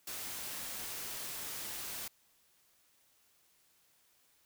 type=noise; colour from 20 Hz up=white; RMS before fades=-42 dBFS; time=0.07-2.08 s; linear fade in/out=5 ms; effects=white hiss -70 dBFS RMS until 4.45 s